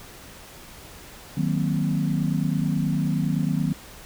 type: chord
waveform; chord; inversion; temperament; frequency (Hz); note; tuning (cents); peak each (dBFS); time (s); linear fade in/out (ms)
sine; C half-diminished seventh; first; equal; 155.56 / 185 / 233.1 / 261.6; Eb3 / Gb3 / Bb3 / C4; 0 / 0 / 0 / 0; -24 / -26 / -29 / -29; 1.37-3.73; 5
effects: pink hiss -44 dBFS RMS until 4.05 s